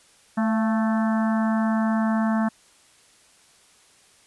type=harmonic tone with a mistuned harmonic; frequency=220 Hz; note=A3; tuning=in tune; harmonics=1 / 3 / 4 / 5 / 6 / 7 / 8; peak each=-20 / -30 / -32 / -34 / -36 / -37 / -38 dBFS; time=0.37-2.49 s; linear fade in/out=10 ms; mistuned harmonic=3; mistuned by=+41 cents; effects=white hiss -56 dBFS RMS until 4.26 s + resampled to 24000 Hz